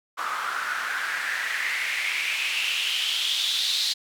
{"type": "noise with band-pass filter sweep", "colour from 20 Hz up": "white", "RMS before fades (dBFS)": -27, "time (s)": [0.17, 3.94], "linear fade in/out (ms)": 20, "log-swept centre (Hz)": [1200, 4100], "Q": 4.9, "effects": []}